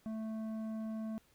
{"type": "tone with tanh clipping", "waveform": "sine", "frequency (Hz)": 220, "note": "A3", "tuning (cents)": 0, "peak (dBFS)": -39, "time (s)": [0.06, 1.18], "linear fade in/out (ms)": 0, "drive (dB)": 10, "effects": ["pink hiss -69 dBFS RMS until 1.34 s"]}